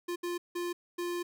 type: tone bursts at uneven times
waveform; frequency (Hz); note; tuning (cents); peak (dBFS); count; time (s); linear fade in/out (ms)
square; 349.6; F4; +2; -33; 4; 0.08-0.16 / 0.23-0.38 / 0.55-0.73 / 0.98-1.23; 10
effects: none